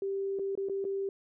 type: tone with dropouts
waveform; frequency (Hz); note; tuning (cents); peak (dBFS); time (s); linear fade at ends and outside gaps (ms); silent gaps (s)
sine; 392; G4; 0; -30; 0.02-1.09; 2; 0.389-0.394 / 0.553-0.575 / 0.687-0.696 / 0.843-0.85
effects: none